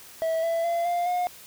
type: tone with pitch steps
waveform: triangle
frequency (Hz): 650 / 666 / 682.3 / 699.1 / 716.2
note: E5 / E5 / F5 / F5 / F5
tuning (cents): -24 / +18 / -41 / +2 / +43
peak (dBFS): -21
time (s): 0.22-1.27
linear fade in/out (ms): 0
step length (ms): 210
effects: white hiss -47 dBFS RMS until 1.46 s